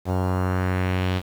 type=tone with low-pass filter sweep; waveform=sawtooth; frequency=92.2 Hz; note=F#2; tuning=6 cents flat; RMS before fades=-23 dBFS; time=0.05-1.22 s; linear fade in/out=50 ms; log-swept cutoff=760 to 3700 Hz; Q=1.8; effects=7-bit